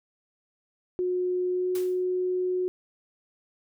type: tone with pitch glide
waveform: sine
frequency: 362.6 to 365.5 Hz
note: F#4 to F#4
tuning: -35 to -21 cents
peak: -24 dBFS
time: 0.99-2.68 s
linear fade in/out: 0 ms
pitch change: +14 cents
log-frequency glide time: 1.51-1.69 s
type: noise with exponential decay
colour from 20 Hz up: white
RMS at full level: -38 dBFS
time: 1.75-2.04 s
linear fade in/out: 2 ms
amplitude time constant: 62 ms
effects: none